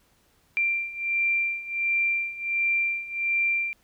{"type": "beating tone pair", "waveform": "sine", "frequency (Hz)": [2365, 2366.4], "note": ["D7", "D7"], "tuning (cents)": [12, 13], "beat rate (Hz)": 1.4, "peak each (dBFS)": [-28, -25], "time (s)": [0.57, 3.73], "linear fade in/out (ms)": 0, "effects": ["pink hiss -64 dBFS RMS until 3.83 s"]}